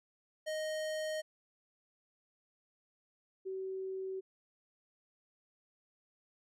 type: tone pair in turn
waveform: square / sine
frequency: 622.3 / 380.3 Hz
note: D#5 / F#4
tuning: 0 / +48 cents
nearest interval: major sixth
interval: 852 cents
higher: first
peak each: -36 / -37 dBFS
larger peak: first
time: 0.46-1.22 / 3.45-4.21 s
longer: neither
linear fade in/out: 20 ms
effects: low-pass 10000 Hz 12 dB/octave